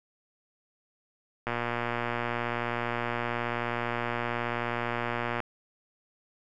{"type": "click train", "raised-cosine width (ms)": 0.5, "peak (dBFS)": -15, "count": 469, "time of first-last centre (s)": [1.47, 5.403], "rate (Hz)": 119, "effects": []}